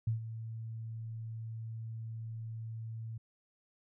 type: tone with ADSR envelope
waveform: sine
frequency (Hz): 112.6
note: A2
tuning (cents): +40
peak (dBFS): -27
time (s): 0.07-3.18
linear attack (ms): 5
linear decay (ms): 120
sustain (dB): -12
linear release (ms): 8
effects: none

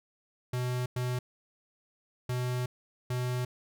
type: tone bursts at uneven times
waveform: square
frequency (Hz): 124.9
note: B2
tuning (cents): +20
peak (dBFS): -30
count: 4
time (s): 0.53-0.86 / 0.96-1.19 / 2.29-2.66 / 3.1-3.45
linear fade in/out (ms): 5
effects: none

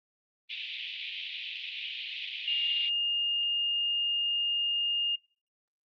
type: band-pass noise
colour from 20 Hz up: white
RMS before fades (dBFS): -37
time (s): 0.49-2.9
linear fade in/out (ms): 20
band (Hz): 2400 to 3500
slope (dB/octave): 48
type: tone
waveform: sine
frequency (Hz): 2829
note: F7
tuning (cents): +22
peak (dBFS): -27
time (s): 2.47-5.16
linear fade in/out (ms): 10
effects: noise-tail reverb RT60 0.4 s tail -23 dB re dry + Opus 24 kbps

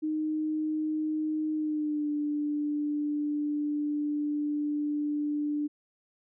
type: tone with pitch glide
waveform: sine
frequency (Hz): 309.3 to 295.5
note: D#4 to D4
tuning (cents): -10 to +11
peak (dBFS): -27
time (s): 0.02-5.68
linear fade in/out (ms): 20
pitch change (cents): -79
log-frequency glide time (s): 1.54-2.1
effects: none

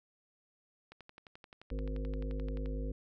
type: click train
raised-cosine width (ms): 0.3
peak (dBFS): -35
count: 21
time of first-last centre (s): 0.92-2.659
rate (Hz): 11.5
type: harmonic tone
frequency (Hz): 51.91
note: G#1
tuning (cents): 0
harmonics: 1 / 3 / 5 / 7 / 9 / 10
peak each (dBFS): -35 / -46 / -44 / -52 / -47 / -50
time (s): 1.71-2.92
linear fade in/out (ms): 5
effects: none

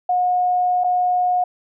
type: tone with dropouts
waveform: sine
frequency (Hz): 723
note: F#5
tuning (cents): -40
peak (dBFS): -15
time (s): 0.09-1.44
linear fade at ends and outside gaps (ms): 5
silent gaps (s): 0.838-0.843
effects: none

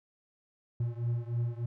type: beating tone pair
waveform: triangle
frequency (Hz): 117.4 / 120.7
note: A#2 / B2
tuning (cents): +13 / -39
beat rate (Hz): 3.3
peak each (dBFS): -30 / -32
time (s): 0.8-1.66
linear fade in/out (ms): 5
effects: none

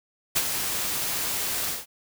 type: noise with ADSR envelope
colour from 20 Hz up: white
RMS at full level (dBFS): -21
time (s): 0.35-1.86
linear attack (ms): 16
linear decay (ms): 52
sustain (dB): -7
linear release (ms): 170
effects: none

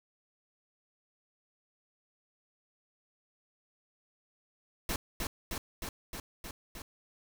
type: noise with echo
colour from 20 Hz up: pink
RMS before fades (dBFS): -33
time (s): 4.89-4.96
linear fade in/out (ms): 2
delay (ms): 310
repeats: 6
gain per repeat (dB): -2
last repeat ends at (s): 6.82
effects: none

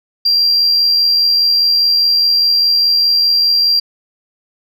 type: tone with amplitude modulation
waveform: sine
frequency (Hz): 4744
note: D8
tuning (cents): +17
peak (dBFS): -6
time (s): 0.25-3.8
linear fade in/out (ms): 10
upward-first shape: sine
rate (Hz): 84.9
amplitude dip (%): 35
effects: tanh soft clip ceiling -6 dBFS

